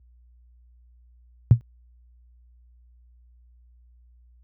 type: tone with exponential decay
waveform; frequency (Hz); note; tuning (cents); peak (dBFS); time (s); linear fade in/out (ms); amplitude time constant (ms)
sine; 117.1; A#2; +8; -4; 1.51-1.61; 0; 20
effects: added 60 Hz sine -49 dBFS peak until 4.43 s + high-pass 60 Hz 12 dB/octave